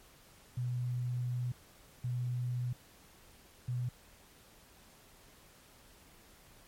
sine tone bursts at uneven times, 123.47 Hz, B2, in tune, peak -32 dBFS, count 3, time 0.57-1.52 / 2.04-2.73 / 3.68-3.89 s, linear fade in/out 5 ms, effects pink hiss -60 dBFS RMS until 6.67 s + MP3 64 kbps

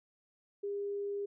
sine tone, 403.9 Hz, G#4, 48 cents flat, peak -34 dBFS, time 0.63-1.26 s, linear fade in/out 10 ms, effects none

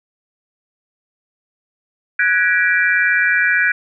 sine chord, G# half-diminished seventh, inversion third, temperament equal with one note detuned, 1480 / 1661.2 / 1926 / 2349 Hz, F#6 / G#6 / B6 / D7, 0 / 0 / -44 / 0 cents, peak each -17 / -16 / -20 / -20 dBFS, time 2.19-3.72 s, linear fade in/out 5 ms, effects none

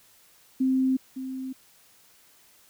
sine tone with echo, 261.6 Hz, C4, in tune, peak -20 dBFS, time 0.6-0.97 s, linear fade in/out 10 ms, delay 560 ms, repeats 1, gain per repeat -11 dB, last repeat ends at 1.53 s, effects white hiss -58 dBFS RMS until 2.69 s

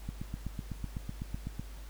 click train, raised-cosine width 5 ms, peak -24 dBFS, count 13, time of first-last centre 0.09-1.596 s, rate 7.97 Hz, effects added 50 Hz sine -43 dBFS peak until 1.89 s + pink hiss -55 dBFS RMS until 1.89 s

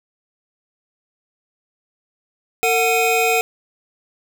square tone cluster, 453.5 / 736 / 2500 Hz, A#4 / F#5 / D#7, -48 / -9 / +8 cents, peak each -20 dBFS, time 2.63-3.41 s, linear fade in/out 0 ms, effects none

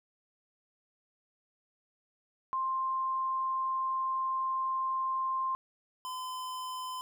sine / square tone pair in turn, 1052 / 1020.9 Hz, C6 / C6, +9 / -43 cents, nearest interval minor second, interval 52 cents, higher first, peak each -29 / -37 dBFS, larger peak first, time 2.53-5.55 / 6.05-7.01 s, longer first, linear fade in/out 0 ms, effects none

